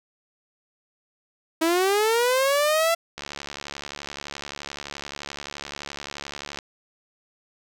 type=linear sweep; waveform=sawtooth; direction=up; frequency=317.5 to 677 Hz; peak=-15 dBFS; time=1.61-2.95 s; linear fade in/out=10 ms
type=click train; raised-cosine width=0.2 ms; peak=-16 dBFS; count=245; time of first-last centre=3.18-6.588 s; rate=71.6 Hz
effects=none